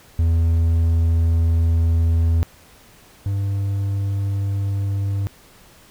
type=tone pair in turn; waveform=triangle; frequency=82.7 / 99.12 Hz; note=E2 / G2; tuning=+6 / +20 cents; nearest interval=minor third; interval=314 cents; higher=second; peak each=-12 / -17 dBFS; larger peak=first; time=0.19-2.43 / 3.26-5.27 s; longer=first; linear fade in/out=0 ms; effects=pink hiss -49 dBFS RMS until 5.9 s